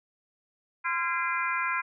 harmonic tone with a mistuned harmonic, 343.5 Hz, F4, 29 cents flat, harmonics 3 / 4 / 5 / 6 / 7, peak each -31 / -32 / -33 / -34 / -34 dBFS, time 0.84-1.82 s, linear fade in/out 20 ms, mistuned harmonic 5, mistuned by -84 cents, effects none

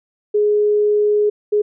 sine tone bursts at uneven times, 417.8 Hz, G#4, 10 cents sharp, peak -12 dBFS, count 2, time 0.34-1.3 / 1.52-1.62 s, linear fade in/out 10 ms, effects none

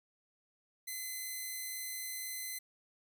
5% pulse tone, 2038 Hz, C7, 46 cents flat, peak -29 dBFS, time 0.87-2.59 s, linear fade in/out 10 ms, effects none

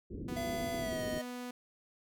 white low-pass noise, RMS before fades -42 dBFS, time 0.1-1.19 s, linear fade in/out 10 ms, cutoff 400 Hz, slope 48 dB/octave
sawtooth tone, 246.9 Hz, B3, in tune, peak -36 dBFS, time 0.28-1.51 s, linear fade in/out 5 ms
square tone with pitch glide, 675 to 622.6 Hz, E5 to D#5, +41 to +1 cents, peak -37 dBFS, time 0.36-1.22 s, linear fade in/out 10 ms, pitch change -140 cents, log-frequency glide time 0.77-1.05 s
effects none

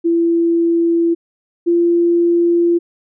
sine tone pair in turn, 336.6 / 342.9 Hz, E4 / F4, +36 / -32 cents, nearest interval unison, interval 32 cents, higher second, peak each -11 / -10 dBFS, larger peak second, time 0.04-1.15 / 1.66-2.79 s, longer second, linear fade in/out 20 ms, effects none

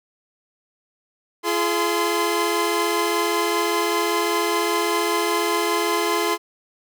sawtooth tone cluster, 342.3 / 422.2 / 1032 Hz, F4 / G#4 / C6, -35 / +29 / -24 cents, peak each -20 dBFS, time 1.43-6.38 s, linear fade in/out 50 ms, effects none

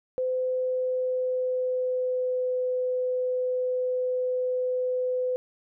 sine tone with pitch glide, 511 to 504.8 Hz, C5 to B4, -41 to +38 cents, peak -24 dBFS, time 0.18-5.36 s, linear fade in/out 0 ms, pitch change -21 cents, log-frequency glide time 0.29-2.57 s, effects none

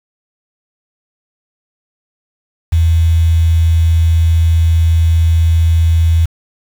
sine tone with quantisation, 82.4 Hz, E2, in tune, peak -7 dBFS, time 2.72-6.26 s, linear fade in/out 10 ms, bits 5, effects none

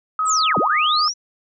sine tone with pitch glide, 1269 to 1235 Hz, D#6 to D#6, +34 to -13 cents, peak -17 dBFS, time 0.19-1.08 s, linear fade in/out 2 ms, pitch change -47 cents, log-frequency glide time 0.47-0.74 s
sine linear two-way sweep, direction down then up, 8450 to 129.3 to 5960 Hz, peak -18 dBFS, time 0.25-1.14 s, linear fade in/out 50 ms, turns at 0.58 s
effects none

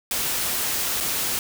white noise with dropouts, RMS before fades -25 dBFS, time 0.11-1.39 s, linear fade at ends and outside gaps 1 ms, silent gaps 1.003-1.007 s, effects none

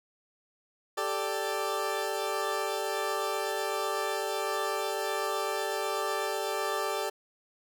20% pulse chord, G suspended second, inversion none, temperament equal, 392 / 440 / 587.3 Hz, G4 / A4 / D5, 0 / 0 / 0 cents, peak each -29 dBFS, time 0.97-7.1 s, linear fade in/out 10 ms, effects none

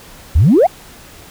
sine exponential sweep, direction up, 63.2 to 801 Hz, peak -5 dBFS, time 0.35-0.67 s, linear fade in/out 10 ms, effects tanh soft clip ceiling -2 dBFS + pink hiss -39 dBFS RMS until 1.3 s

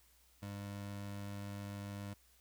25% pulse tone, 100.8 Hz, G2, 49 cents sharp, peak -39 dBFS, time 0.42-2.14 s, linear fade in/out 10 ms, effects added 60 Hz sine -70 dBFS peak until 2.4 s + white hiss -69 dBFS RMS until 2.4 s

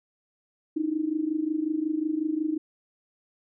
sine tone with amplitude modulation, 311.5 Hz, D#4, 2 cents sharp, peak -21 dBFS, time 0.76-2.58 s, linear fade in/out 10 ms, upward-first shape sine, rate 25.5 Hz, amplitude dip 80%, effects none

